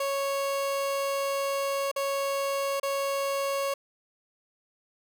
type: tone with dropouts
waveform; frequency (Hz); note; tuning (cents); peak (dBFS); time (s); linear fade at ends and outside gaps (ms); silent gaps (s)
30% pulse; 553; C#5; -4; -24; 0-3.74; 5; 1.915-1.961 / 2.799-2.83
effects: none